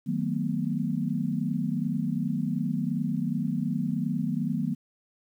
sine chord, B dominant seventh, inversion first, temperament equal with one note detuned, 155.56 / 185 / 224.2 / 246.9 Hz, D#3 / F#3 / A3 / B3, 0 / 0 / +33 / 0 cents, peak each -31 dBFS, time 0.06-4.75 s, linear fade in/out 20 ms, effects 10-bit

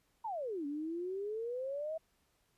sine exponential two-way sweep, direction down then up, 953 to 281 to 653 Hz, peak -36 dBFS, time 0.24-1.98 s, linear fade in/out 10 ms, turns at 0.66 s, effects pink hiss -75 dBFS RMS until 2.57 s + resampled to 32000 Hz

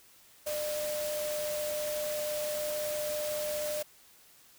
sine tone in noise, 601 Hz, D5, 40 cents sharp, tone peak -32 dBFS, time 0.46-3.83 s, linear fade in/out 10 ms, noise white, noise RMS -39 dBFS, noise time 0.46-3.83 s, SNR +4 dB, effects white hiss -59 dBFS RMS until 4.58 s

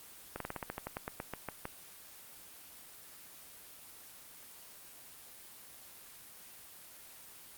slowing click train, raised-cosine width 0.5 ms, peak -22 dBFS, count 15, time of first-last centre 0.36-1.654 s, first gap 43 ms, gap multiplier 1.11, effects white hiss -53 dBFS RMS until 7.57 s + Opus 24 kbps

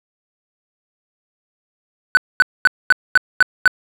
triangle tone bursts, 1500 Hz, F#6, 23 cents sharp, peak -4 dBFS, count 7, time 2.15-3.677 s, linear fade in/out 0 ms, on 21 ms, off 230 ms, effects none

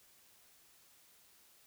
silence, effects white hiss -65 dBFS RMS until 1.66 s

